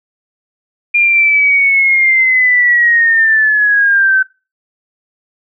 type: linear sweep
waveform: sine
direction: down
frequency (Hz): 2412 to 1528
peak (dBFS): -7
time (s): 0.94-4.23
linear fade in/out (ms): 10
effects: noise-tail reverb RT60 0.3 s tail -22 dB re dry